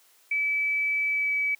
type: tone with pitch glide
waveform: sine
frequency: 2300 to 2287 Hz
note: D7 to D7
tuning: -37 to -47 cents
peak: -23 dBFS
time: 0.31-1.55 s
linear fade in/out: 5 ms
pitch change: -10 cents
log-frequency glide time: 1.1-1.34 s
effects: white hiss -60 dBFS RMS until 1.59 s + high-pass 400 Hz 12 dB/octave